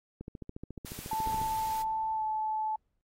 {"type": "click train", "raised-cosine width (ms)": 3, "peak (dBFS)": -28, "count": 18, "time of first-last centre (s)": [0.21, 1.416], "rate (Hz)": 14.1}
{"type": "noise", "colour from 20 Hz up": "white", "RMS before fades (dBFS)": -45, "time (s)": [0.85, 1.83], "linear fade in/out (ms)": 10}
{"type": "tone with pitch glide", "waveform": "sine", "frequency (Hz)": [880, 867.4], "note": ["A5", "A5"], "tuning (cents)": [0, -25], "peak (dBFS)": -29, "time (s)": [1.11, 2.76], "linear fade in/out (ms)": 5, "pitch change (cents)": -25, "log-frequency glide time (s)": [2.14, 2.22]}
{"type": "noise with exponential decay", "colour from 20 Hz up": "brown", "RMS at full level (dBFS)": -40, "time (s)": [1.26, 3.01], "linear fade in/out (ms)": 0, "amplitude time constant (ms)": 380}
{"effects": ["AAC 48 kbps"]}